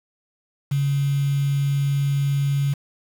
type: tone with quantisation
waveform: sine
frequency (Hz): 140.1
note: C#3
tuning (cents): +19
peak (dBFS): -18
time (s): 0.71-2.74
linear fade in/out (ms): 10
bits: 6
effects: none